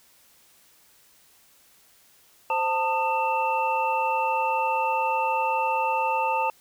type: tone cluster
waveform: sine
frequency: 522 / 894 / 1231 / 2671 Hz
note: C5 / A5 / D#6 / E7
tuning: -4 / +27 / -19 / +22 cents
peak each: -30 / -23 / -32 / -31 dBFS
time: 2.5-6.5 s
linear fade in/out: 2 ms
effects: white hiss -58 dBFS RMS until 6.6 s